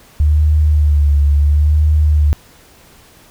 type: tone with vibrato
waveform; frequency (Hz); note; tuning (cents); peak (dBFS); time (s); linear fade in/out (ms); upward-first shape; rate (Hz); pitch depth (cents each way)
sine; 74.1; D2; +16; -8; 0.2-2.33; 0; sine; 0.73; 53
effects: pink hiss -45 dBFS RMS until 3.3 s